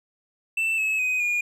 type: tone with pitch steps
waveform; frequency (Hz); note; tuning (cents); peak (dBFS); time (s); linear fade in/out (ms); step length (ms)
triangle; 2663 / 2584 / 2508 / 2434; E7 / E7 / D#7 / D#7; +17 / -35 / +13 / -39; -20; 0.57-1.41; 5; 210
effects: none